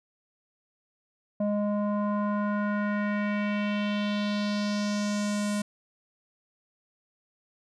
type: tone with low-pass filter sweep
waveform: square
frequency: 206.7 Hz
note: G#3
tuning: 8 cents flat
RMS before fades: -28 dBFS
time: 1.4-5.62 s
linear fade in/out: 5 ms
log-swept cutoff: 660 to 9100 Hz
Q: 2.4
effects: none